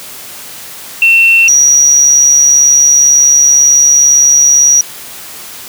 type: tone pair in turn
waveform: sine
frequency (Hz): 2700 / 5779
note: E7 / F#8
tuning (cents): +41 / -42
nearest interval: octave + minor second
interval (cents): 1317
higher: second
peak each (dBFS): -3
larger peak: neither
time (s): 1.02-1.48 / 1.48-4.81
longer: second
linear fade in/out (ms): 2
effects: white hiss -28 dBFS RMS until 5.68 s + high-pass 80 Hz 12 dB/octave